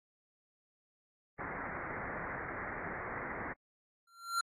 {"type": "low-pass noise", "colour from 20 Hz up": "white", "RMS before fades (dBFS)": -41, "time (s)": [1.38, 3.54], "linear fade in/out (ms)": 20, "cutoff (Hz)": 2100, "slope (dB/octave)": 96}
{"type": "tone with exponential growth", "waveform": "square", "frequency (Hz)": 1373, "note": "F6", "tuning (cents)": -30, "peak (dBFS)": -28, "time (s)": [4.07, 4.41], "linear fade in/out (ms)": 5, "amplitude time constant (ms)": 72}
{"effects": ["AAC 32 kbps"]}